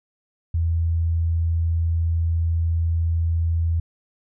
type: tone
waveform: sine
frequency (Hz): 83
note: E2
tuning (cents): +12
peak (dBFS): -18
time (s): 0.54-3.8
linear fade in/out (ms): 5
effects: none